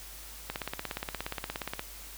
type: click train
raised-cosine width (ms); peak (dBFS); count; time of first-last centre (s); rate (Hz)
0.3; -17; 23; 0.5-1.794; 17
effects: added 50 Hz sine -49 dBFS peak until 2.17 s + white hiss -47 dBFS RMS until 2.17 s

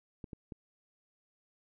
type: clicks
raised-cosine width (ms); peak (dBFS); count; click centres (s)
3; -30; 3; 0.242 / 0.332 / 0.522
effects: none

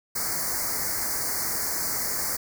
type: band-stop noise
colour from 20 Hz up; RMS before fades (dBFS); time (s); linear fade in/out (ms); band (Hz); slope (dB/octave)
white; -28; 0.15-2.37; 10; 2200 to 4400; 96
effects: none

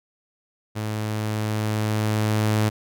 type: tone with level ramp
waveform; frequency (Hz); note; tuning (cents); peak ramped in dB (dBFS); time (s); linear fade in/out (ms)
sawtooth; 107.5; A2; -40; -22 to -14; 0.75-2.7; 20
effects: none

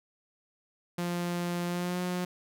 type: tone with pitch glide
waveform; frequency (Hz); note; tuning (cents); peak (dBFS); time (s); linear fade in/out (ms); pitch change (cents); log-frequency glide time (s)
sawtooth; 174.61 to 179.73; F3 to F3; 0 to +50; -26; 0.98-2.25; 5; +50; 1.66-2
effects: none

